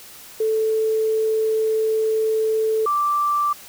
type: tone pair in turn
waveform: sine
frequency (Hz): 439.3 / 1172.8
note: A4 / D6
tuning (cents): -3 / -3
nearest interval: octave + perfect fourth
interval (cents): 1700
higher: second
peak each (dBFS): -17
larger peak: neither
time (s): 0.4-2.86 / 2.86-3.53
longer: first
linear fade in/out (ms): 5
effects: white hiss -42 dBFS RMS until 3.68 s